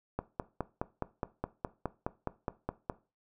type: click train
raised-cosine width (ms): 1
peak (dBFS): -18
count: 14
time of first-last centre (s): 0.19-2.898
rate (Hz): 4.8
effects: noise-tail reverb RT60 0.3 s tail -17 dB re dry